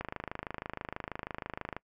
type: click train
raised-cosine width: 0.5 ms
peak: -21 dBFS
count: 47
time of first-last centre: 0.01-1.766 s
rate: 26.2 Hz
effects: noise-tail reverb RT60 0.1 s tail -24 dB re dry